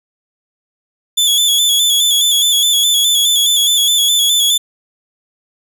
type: tone with vibrato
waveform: sawtooth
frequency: 3434 Hz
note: A7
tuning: 43 cents flat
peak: -7 dBFS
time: 1.17-4.58 s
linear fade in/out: 10 ms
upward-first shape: square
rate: 4.8 Hz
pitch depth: 44 cents each way
effects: none